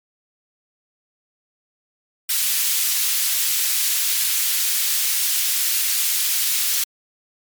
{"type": "high-pass noise", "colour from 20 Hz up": "white", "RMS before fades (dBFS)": -20, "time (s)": [2.29, 6.84], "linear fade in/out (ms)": 5, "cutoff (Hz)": 2300, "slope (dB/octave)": 12, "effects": ["MP3 96 kbps"]}